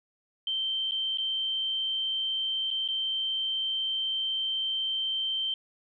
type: tone with dropouts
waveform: sine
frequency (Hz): 3122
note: G7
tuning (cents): -8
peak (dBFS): -27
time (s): 0.47-5.54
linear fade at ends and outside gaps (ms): 2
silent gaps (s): 0.911-0.919 / 1.174-1.183 / 2.705-2.711 / 2.878-2.886
effects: none